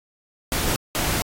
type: noise bursts at uneven times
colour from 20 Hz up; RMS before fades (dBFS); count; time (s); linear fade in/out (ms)
pink; -23; 2; 0.52-0.76 / 0.95-1.22; 0
effects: AAC 48 kbps